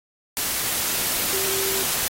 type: tone in noise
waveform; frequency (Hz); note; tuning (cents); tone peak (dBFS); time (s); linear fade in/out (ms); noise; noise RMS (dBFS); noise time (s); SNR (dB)
sine; 387.2; G4; -21; -30; 1.33-1.83; 0; white; -24; 0.37-2.08; -9
effects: AAC 48 kbps